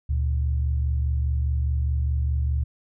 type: tone pair together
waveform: sine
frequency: 72.7 / 117.58 Hz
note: D2 / A#2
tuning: -17 / +15 cents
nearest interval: minor sixth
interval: 832 cents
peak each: -21 / -29 dBFS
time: 0.09-2.64 s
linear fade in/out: 10 ms
effects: none